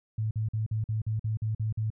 sine tone bursts, 109.3 Hz, A2, 11 cents flat, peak -26 dBFS, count 10, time 0.18-1.903 s, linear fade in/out 5 ms, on 130 ms, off 47 ms, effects none

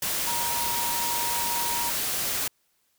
sine tone in noise, 945 Hz, A#5, 23 cents sharp, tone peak -30 dBFS, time 0.27-1.9 s, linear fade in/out 5 ms, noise white, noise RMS -28 dBFS, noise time 0.02-2.48 s, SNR -5 dB, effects white hiss -70 dBFS RMS until 2.98 s

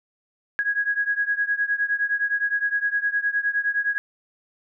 sine beating tone pair, 1652 / 1661.7 Hz, G#6 / G#6, -10 / +1 cents, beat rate 9.7 Hz, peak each -23 / -25 dBFS, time 0.59-3.98 s, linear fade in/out 0 ms, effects none

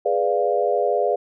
sine chord, G# diminished seventh, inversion none, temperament equal, 415.3 / 493.9 / 587.3 / 698.5 Hz, G#4 / B4 / D5 / F5, 0 / 0 / 0 / 0 cents, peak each -23 dBFS, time 0.05-1.16 s, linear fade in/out 10 ms, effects none

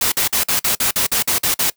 white noise bursts, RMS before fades -17 dBFS, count 11, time 0.01-1.7 s, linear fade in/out 5 ms, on 110 ms, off 48 ms, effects noise-tail reverb RT60 0.1 s tail -21 dB re dry

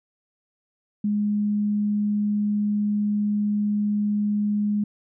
sine tone, 207.7 Hz, G#3, in tune, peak -20 dBFS, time 1.04-4.84 s, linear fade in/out 5 ms, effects none

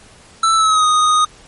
square tone with pitch glide, 1324 to 1242.5 Hz, E6 to D#6, +7 to -3 cents, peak -11 dBFS, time 0.43-1.25 s, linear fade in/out 5 ms, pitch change -110 cents, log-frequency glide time 0.55-0.86 s, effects pink hiss -44 dBFS RMS until 1.47 s + MP3 48 kbps

